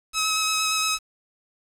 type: tone with vibrato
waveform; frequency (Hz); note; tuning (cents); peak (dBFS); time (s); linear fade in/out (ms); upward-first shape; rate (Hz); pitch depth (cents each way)
10% pulse; 1281; E6; -50; -13; 0.13-0.99; 50; square; 8.6; 10
effects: resampled to 32000 Hz + 7-bit